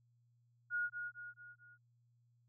sine tone with echo, 1439 Hz, F#6, 49 cents flat, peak -34 dBFS, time 0.7-0.9 s, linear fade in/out 50 ms, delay 220 ms, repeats 4, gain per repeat -6 dB, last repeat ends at 1.78 s, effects added 119 Hz sine -70 dBFS peak until 2.48 s

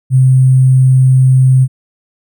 sine tone with sample-and-hold, 130.1 Hz, C3, 9 cents flat, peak -4 dBFS, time 0.1-1.68 s, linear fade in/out 50 ms, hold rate 8820 Hz, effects none

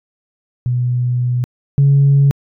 sine tone pair in turn, 123.47 / 139.88 Hz, B2 / C#3, 0 / +16 cents, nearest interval major second, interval 216 cents, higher second, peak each -13 / -6 dBFS, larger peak second, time 0.66-1.44 / 1.78-2.31 s, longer first, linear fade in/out 0 ms, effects tanh soft clip ceiling -4 dBFS

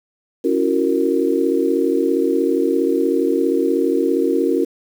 sine chord, F# dominant seventh, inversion second, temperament just, 277.5 / 333 / 370 / 462.5 Hz, C#4 / E4 / F#4 / A#4, +2 / +18 / 0 / -14 cents, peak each -20 dBFS, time 0.44-4.65 s, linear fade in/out 10 ms, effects 7-bit

